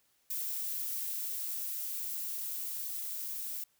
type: noise with level ramp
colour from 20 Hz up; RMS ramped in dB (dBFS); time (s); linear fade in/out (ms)
violet; -36 to -39; 0.3-3.64; 5
effects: white hiss -72 dBFS RMS until 3.79 s